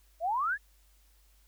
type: exponential sweep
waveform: sine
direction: up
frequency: 628 to 1780 Hz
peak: -27 dBFS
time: 0.2-0.58 s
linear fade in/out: 50 ms
effects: added 50 Hz sine -61 dBFS peak until 1.47 s + white hiss -68 dBFS RMS until 1.47 s